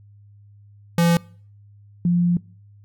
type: tone pair in turn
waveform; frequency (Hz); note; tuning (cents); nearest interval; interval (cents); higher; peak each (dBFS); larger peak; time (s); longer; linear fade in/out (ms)
square / sine; 170.1 / 174.58; F3 / F3; -45 / 0; unison; 45; second; -15; neither; 0.98-1.17 / 2.05-2.37; second; 2
effects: noise-tail reverb RT60 0.5 s tail -24 dB re dry + added 102 Hz sine -46 dBFS peak until 2.84 s